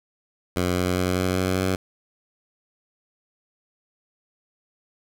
10% pulse tone with pitch steps, 89.8 / 90.58 / 91.37 / 92.16 / 92.97 / 93.78 Hz, F2 / F#2 / F#2 / F#2 / F#2 / F#2, +49 / -36 / -21 / -6 / +9 / +24 cents, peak -13 dBFS, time 0.56-1.76 s, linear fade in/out 5 ms, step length 200 ms, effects none

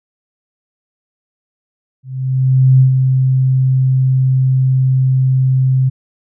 sine tone with ADSR envelope, 130.81 Hz, C3, in tune, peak -4 dBFS, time 2.03-5.9 s, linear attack 770 ms, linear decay 110 ms, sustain -5 dB, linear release 18 ms, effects none

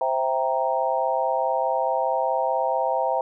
sine chord, C dominant seventh, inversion none, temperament equal, 523.3 / 659.3 / 784 / 932.3 Hz, C5 / E5 / G5 / Bb5, 0 / 0 / 0 / 0 cents, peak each -26 dBFS, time 0.01-3.21 s, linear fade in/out 2 ms, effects none

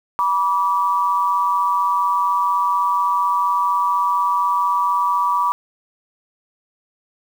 sine tone pair together, 973.8 / 1158 Hz, B5 / D6, -25 / -25 cents, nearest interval minor third, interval 300 cents, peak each -18 dBFS, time 0.19-5.52 s, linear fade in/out 0 ms, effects 7-bit

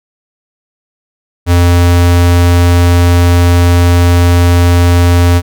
square tone, 87.31 Hz, F2, in tune, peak -5 dBFS, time 1.46-5.42 s, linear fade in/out 50 ms, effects none

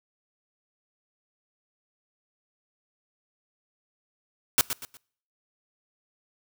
white noise with echo, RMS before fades -19 dBFS, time 4.58-4.61 s, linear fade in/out 0 ms, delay 120 ms, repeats 3, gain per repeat -10 dB, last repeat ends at 4.97 s, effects noise-tail reverb RT60 0.6 s tail -25 dB re dry

